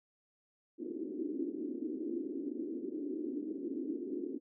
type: band-pass noise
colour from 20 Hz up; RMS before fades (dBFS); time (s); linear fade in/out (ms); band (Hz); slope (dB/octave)
white; -39; 0.78-4.4; 50; 270 to 350; 48
effects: none